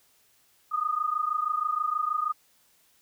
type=tone pair together; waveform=sine; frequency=1218.2 / 1244.5 Hz; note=D#6 / D#6; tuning=-37 / 0 cents; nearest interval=unison; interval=37 cents; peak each=-28 dBFS; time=0.71-2.33 s; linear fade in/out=20 ms; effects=white hiss -64 dBFS RMS until 3.01 s